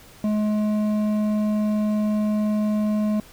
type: tone with hard clipping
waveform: sine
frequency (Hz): 211.8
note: G#3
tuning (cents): +34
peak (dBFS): -21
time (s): 0.24-3.2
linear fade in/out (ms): 2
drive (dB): 8
effects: pink hiss -48 dBFS RMS until 3.32 s